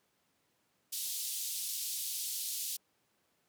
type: band-pass noise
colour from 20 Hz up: white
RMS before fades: -38 dBFS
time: 0.92-2.77 s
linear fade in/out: 10 ms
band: 3400 to 15000 Hz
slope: 24 dB/octave
effects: pink hiss -75 dBFS RMS until 3.48 s + high-pass 150 Hz 12 dB/octave